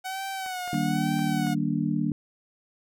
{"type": "tone with vibrato", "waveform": "sawtooth", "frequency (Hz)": 746, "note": "F#5", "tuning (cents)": 14, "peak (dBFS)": -27, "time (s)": [0.04, 1.55], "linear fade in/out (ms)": 20, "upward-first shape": "sine", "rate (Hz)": 1.1, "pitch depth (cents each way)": 71}
{"type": "clicks", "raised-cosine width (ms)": 0.5, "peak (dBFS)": -29, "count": 5, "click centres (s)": [0.462, 0.677, 0.743, 1.192, 1.469]}
{"type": "chord", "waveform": "sine", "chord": "Eb major seventh", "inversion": "none", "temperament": "just", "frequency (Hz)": [155.56, 194.45, 233.3, 291.7], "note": ["Eb3", "G3", "Bb3", "D4"], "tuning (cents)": [0, -14, 2, -12], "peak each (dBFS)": -29, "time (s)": [0.73, 2.12], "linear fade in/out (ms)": 2}
{"effects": []}